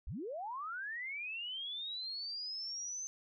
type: linear sweep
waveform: sine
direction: up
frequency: 34.65 to 6240 Hz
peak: -39 dBFS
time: 0.07-3.07 s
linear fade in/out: 0 ms
effects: none